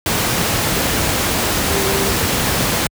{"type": "tone in noise", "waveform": "sine", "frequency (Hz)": 392, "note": "G4", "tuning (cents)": 0, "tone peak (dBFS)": -21, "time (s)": [1.7, 2.12], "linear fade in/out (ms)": 2, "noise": "pink", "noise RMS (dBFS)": -17, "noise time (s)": [0.06, 2.87], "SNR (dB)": -7, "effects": ["high-pass 60 Hz 12 dB/octave"]}